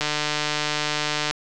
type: click train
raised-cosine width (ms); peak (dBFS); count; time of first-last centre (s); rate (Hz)
0.2; -6; 196; 0.01-1.31; 150
effects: resampled to 22050 Hz